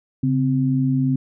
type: tone pair together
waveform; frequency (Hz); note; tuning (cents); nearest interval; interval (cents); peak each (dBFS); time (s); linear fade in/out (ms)
sine; 137.84 / 260.2; C#3 / C4; -9 / -9; major seventh; 1100; -19; 0.23-1.16; 5
effects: none